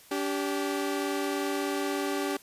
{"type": "tone pair together", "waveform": "sawtooth", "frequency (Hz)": [287.1, 390.3], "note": ["D4", "G4"], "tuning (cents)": [-39, -8], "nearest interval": "perfect fourth", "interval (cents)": 531, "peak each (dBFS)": -27, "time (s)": [0.11, 2.37], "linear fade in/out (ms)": 5, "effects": ["white hiss -54 dBFS RMS until 2.42 s", "resampled to 32000 Hz"]}